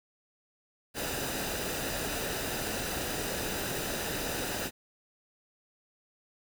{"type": "noise with comb filter", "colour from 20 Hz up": "pink", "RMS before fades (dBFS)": -34, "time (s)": [0.94, 4.71], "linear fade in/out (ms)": 50, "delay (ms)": 0.91, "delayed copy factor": -0.5, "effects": []}